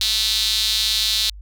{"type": "tone with high-pass filter", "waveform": "sawtooth", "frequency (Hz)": 218.2, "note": "A3", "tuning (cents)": -14, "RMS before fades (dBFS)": -20, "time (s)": [0.01, 1.3], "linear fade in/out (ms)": 2, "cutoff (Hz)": 3900, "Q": 5, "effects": ["added 50 Hz sine -35 dBFS peak until 1.41 s"]}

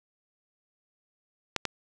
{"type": "clicks", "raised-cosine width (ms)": 0.2, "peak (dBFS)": [-9, -11], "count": 2, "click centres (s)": [1.563, 1.653], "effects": []}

